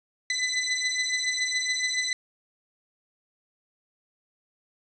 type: beating tone pair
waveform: 20% pulse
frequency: 2002 / 2009.1 Hz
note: B6 / B6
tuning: +23 / +29 cents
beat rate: 7.1 Hz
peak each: -24 / -22 dBFS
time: 0.3-2.13 s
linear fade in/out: 2 ms
effects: resampled to 24000 Hz + 9-bit